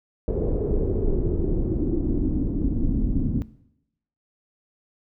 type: noise with low-pass filter sweep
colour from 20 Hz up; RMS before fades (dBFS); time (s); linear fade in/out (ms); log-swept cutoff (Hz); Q
brown; -23; 0.28-3.42; 0; 470 to 240; 4.8
effects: noise-tail reverb RT60 0.8 s tail -19 dB re dry